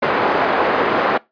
pink band-pass noise, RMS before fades -17 dBFS, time 0.02-1.18 s, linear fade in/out 10 ms, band 420 to 1400 Hz, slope 12 dB/octave, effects noise-tail reverb RT60 0.2 s tail -21 dB re dry + resampled to 11025 Hz

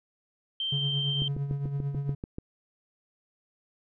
sine tone, 3136 Hz, G7, in tune, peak -28 dBFS, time 0.6-1.28 s, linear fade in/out 2 ms
triangle tone with tremolo, 140.7 Hz, C#3, 26 cents sharp, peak -24 dBFS, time 0.72-2.15 s, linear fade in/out 5 ms, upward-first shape triangle, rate 8.9 Hz, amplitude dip 60%
click train, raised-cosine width 3 ms, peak -22 dBFS, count 9, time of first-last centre 1.22-2.384 s, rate 6.87 Hz
effects none

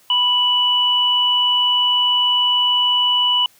sine tone pair together, 986.4 / 2960 Hz, B5 / F#7, -2 / 0 cents, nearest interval octave + perfect fifth, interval 1902 cents, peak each -21 / -14 dBFS, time 0.1-3.46 s, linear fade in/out 2 ms, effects white hiss -53 dBFS RMS until 3.59 s + high-pass 80 Hz 12 dB/octave

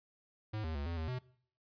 square tone with pitch steps, 107.7 / 79.7 / 71.3 / 84.6 / 79.9 / 126.6 Hz, A2 / D#2 / C#2 / E2 / D#2 / B2, -37 / +42 / +49 / +45 / +47 / +43 cents, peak -37 dBFS, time 0.53-1.19 s, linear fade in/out 10 ms, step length 110 ms, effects noise-tail reverb RT60 0.6 s tail -21 dB re dry + resampled to 11025 Hz

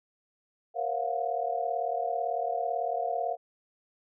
sine tone cluster, 469.8 / 541 / 684 / 722 Hz, A#4 / C#5 / F5 / F#5, +13 / -42 / -36 / -43 cents, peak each -36 / -37 / -31 / -32 dBFS, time 0.74-3.37 s, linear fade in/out 50 ms, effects none

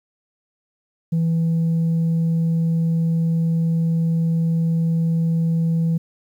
sine tone, 164.81 Hz, E3, in tune, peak -14 dBFS, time 1.12-5.98 s, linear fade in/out 10 ms, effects tanh soft clip ceiling -15 dBFS + 9-bit

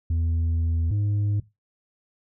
sine tone pair in turn, 82.4 / 103.06 Hz, E2 / G#2, 0 / -13 cents, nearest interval major third, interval 387 cents, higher second, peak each -18 dBFS, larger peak neither, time 0.1-0.91 / 0.91-1.4 s, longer first, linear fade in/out 5 ms, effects noise-tail reverb RT60 0.2 s tail -17 dB re dry + tanh soft clip ceiling -20 dBFS

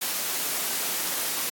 white noise, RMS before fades -28 dBFS, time 0.01-1.5 s, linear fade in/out 10 ms, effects high-pass 200 Hz 12 dB/octave + AAC 64 kbps

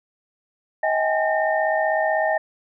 sine tone cluster, 635 / 779 / 835 / 1824 Hz, D#5 / G5 / G#5 / A#6, +35 / -11 / +9 / -38 cents, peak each -21 / -25 / -26 / -25 dBFS, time 0.83-2.38 s, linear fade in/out 5 ms, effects none

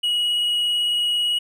triangle tone with vibrato, 2907 Hz, F#7, 31 cents flat, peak -17 dBFS, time 0.03-1.39 s, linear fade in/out 10 ms, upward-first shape square, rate 18 Hz, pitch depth 8 cents each way, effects none

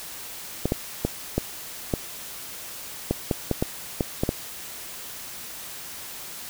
clicks, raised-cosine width 2 ms, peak -8 dBFS, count 12, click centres 0.656 / 0.721 / 1.05 / 1.38 / 1.938 / 3.11 / 3.312 / 3.513 / 3.625 / 4.008 / 4.235 / 4.291 s, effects white hiss -38 dBFS RMS until 6.49 s

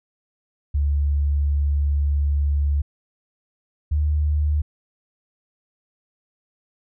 sine tone pair in turn, 71.9 / 74.84 Hz, D2 / D2, -36 / +33 cents, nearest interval minor second, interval 69 cents, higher second, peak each -17 dBFS, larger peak neither, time 0.74-2.82 / 3.91-4.62 s, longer first, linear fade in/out 10 ms, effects none

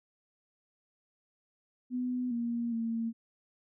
sine tone with pitch steps, 249.7 / 235.5 / 228.4 Hz, B3 / A#3 / A#3, +19 / +18 / -35 cents, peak -30 dBFS, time 1.9-3.13 s, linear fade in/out 50 ms, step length 410 ms, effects none

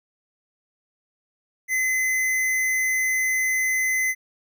square tone, 2040 Hz, C7, 44 cents flat, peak -21 dBFS, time 1.68-4.15 s, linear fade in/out 50 ms, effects none

